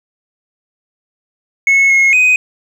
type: tone with pitch steps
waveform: sine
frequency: 2191 / 2165 / 2504 Hz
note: C#7 / C#7 / D#7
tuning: -21 / -41 / +10 cents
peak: -4 dBFS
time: 1.67-2.36 s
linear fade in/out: 2 ms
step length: 230 ms
effects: tanh soft clip ceiling -6 dBFS + 7-bit